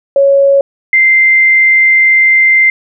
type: tone pair in turn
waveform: sine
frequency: 554.4 / 2086 Hz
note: C#5 / C7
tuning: 0 / -6 cents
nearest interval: octave + major seventh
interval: 2294 cents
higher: second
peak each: -4 dBFS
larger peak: neither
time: 0.16-0.61 / 0.93-2.7 s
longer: second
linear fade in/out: 2 ms
effects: none